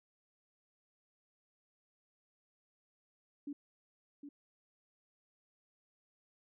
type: tone with echo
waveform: sine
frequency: 287 Hz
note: D4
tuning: 40 cents flat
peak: -39 dBFS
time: 3.47-3.53 s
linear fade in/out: 5 ms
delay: 760 ms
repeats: 1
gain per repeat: -7 dB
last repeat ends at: 4.29 s
effects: none